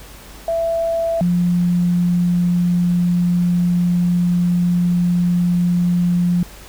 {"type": "tone pair in turn", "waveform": "sine", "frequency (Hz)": [665, 175.8], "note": ["E5", "F3"], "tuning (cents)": [15, 12], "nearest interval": "octave + major seventh", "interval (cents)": 2303, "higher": "first", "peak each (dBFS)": [-16, -13], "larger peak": "second", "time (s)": [[0.48, 1.21], [1.21, 6.43]], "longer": "second", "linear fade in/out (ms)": 2, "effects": ["added 50 Hz sine -40 dBFS peak until 6.68 s", "pink hiss -40 dBFS RMS until 6.68 s"]}